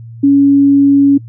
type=tone; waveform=sine; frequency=280 Hz; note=C#4; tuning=18 cents sharp; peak=-4 dBFS; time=0.23-1.18 s; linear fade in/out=10 ms; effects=noise-tail reverb RT60 0.1 s tail -23 dB re dry + added 115 Hz sine -28 dBFS peak until 1.28 s